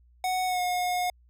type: tone with pitch glide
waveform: square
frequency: 740 to 721 Hz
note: F#5 to F#5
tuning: 0 to -45 cents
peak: -26 dBFS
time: 0.24-1.1 s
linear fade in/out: 2 ms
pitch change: -45 cents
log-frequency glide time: 0.46-0.61 s
effects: added 60 Hz sine -56 dBFS peak until 1.29 s